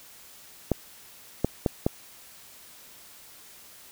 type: clicks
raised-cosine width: 2 ms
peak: -8 dBFS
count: 4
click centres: 0.717 / 1.446 / 1.662 / 1.865 s
effects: white hiss -50 dBFS RMS until 3.91 s